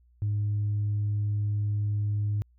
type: tone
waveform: sine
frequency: 103.83 Hz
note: G#2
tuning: in tune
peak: -23 dBFS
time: 0.22-2.42 s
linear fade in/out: 0 ms
effects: tanh soft clip ceiling -22 dBFS + added 60 Hz sine -58 dBFS peak until 2.58 s